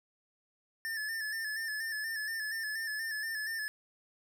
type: tone with vibrato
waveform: square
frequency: 1760 Hz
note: A6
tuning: in tune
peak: -35 dBFS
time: 0.85-3.68 s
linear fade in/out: 0 ms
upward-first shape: square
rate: 4.2 Hz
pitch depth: 41 cents each way
effects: none